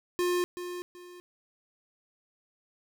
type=tone with echo; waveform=square; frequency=355.7 Hz; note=F4; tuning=32 cents sharp; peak=-26 dBFS; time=0.19-0.44 s; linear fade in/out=0 ms; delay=380 ms; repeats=2; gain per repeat=-10 dB; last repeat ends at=1.2 s; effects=11-bit